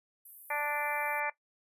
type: high-pass noise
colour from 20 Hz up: pink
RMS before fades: -49 dBFS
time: 0.25-1.2 s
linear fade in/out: 5 ms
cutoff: 11000 Hz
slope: 48 dB/octave
type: harmonic tone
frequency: 293.7 Hz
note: D4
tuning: in tune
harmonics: 2 / 3 / 4 / 5 / 6 / 7 / 8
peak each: -39 / -35 / -41 / -42 / -38 / -38 / -39 dBFS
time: 0.5-1.3 s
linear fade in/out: 5 ms
effects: noise-tail reverb RT60 0.1 s tail -17 dB re dry + resampled to 32000 Hz

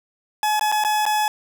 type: tone with dropouts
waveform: 40% pulse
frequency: 850 Hz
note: G#5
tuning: 40 cents sharp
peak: -17 dBFS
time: 0.43-1.28 s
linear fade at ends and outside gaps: 1 ms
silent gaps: 0.595-0.61 / 0.717-0.723 / 0.839-0.848 / 1.054-1.063 s
effects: none

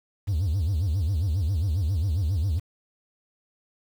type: tone with vibrato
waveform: triangle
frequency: 87.31 Hz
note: F2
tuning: in tune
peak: -19 dBFS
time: 0.27-2.6 s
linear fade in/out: 20 ms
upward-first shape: sine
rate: 7.4 Hz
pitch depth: 290 cents each way
effects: tanh soft clip ceiling -16 dBFS + 8-bit

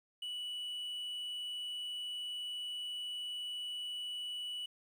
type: tone with quantisation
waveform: triangle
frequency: 2953 Hz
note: F#7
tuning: 4 cents flat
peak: -37 dBFS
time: 0.22-4.66 s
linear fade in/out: 5 ms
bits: 11
effects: none

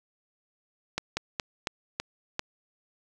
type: slowing click train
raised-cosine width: 0.2 ms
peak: -11 dBFS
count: 6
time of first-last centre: 0.98-2.394 s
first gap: 190 ms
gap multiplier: 1.2
effects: none

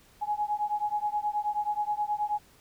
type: beating tone pair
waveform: sine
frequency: 832 / 841.4 Hz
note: G#5 / G#5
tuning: +3 / +22 cents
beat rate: 9.4 Hz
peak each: -30 / -30 dBFS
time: 0.21-2.39 s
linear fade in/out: 20 ms
effects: pink hiss -59 dBFS RMS until 2.6 s

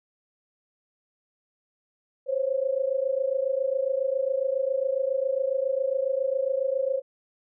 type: tone pair together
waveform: sine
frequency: 520 / 547.3 Hz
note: C5 / C#5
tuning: -11 / -22 cents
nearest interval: minor second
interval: 89 cents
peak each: -26 dBFS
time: 2.26-7.02 s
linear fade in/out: 50 ms
effects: none

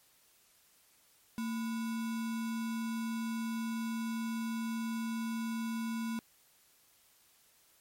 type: tone with sample-and-hold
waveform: sine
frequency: 226.8 Hz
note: A#3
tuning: 47 cents flat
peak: -33 dBFS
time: 1.38-6.19 s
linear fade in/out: 0 ms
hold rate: 1225 Hz
effects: white hiss -66 dBFS RMS until 7.8 s + MP3 64 kbps

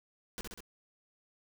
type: noise with echo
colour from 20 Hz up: pink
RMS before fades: -40 dBFS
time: 0.38-0.41 s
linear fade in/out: 0 ms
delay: 65 ms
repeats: 3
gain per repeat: -3 dB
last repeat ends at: 0.605 s
effects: none

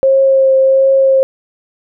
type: tone with vibrato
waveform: sine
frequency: 535 Hz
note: C5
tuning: 38 cents sharp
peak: -6 dBFS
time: 0.03-1.23 s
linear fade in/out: 0 ms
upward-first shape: triangle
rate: 1.4 Hz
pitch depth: 16 cents each way
effects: none

